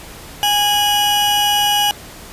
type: tone pair together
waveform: 40% pulse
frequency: 823.6 / 2935 Hz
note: G#5 / F#7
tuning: -15 / -15 cents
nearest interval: octave + minor seventh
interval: 2200 cents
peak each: -15 dBFS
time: 0.43-1.91 s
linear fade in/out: 0 ms
effects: pink hiss -36 dBFS RMS until 2.32 s + resampled to 32000 Hz